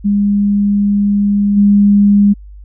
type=tone with level steps; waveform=sine; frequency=203.1 Hz; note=G#3; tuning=38 cents flat; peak=-9 / -5 dBFS; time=0.04-2.34 s; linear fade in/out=20 ms; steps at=1.56 s; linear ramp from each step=20 ms; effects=added 50 Hz sine -31 dBFS peak until 2.64 s